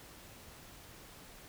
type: silence
effects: pink hiss -54 dBFS RMS until 1.48 s